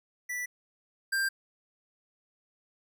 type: tone pair in turn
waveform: square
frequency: 1969 / 1585.4 Hz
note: B6 / G6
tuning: -6 / +19 cents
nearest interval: major third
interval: 375 cents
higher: first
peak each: -33 / -27 dBFS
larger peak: second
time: 0.29-0.46 / 1.12-1.29 s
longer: neither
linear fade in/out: 10 ms
effects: none